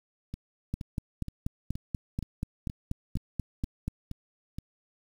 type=two click trains; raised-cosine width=5 ms; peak=-18 / -24 dBFS; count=14 / 10; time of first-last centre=0.74-3.88 / 0.34-4.585 s; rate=4.14 / 2.12 Hz; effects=8-bit